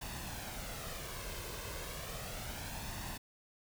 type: noise with flanger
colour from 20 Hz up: pink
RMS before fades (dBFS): -43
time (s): 0.01-3.18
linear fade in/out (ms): 10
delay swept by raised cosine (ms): 1.1 to 1.94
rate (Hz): 0.33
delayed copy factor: +0.5
effects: none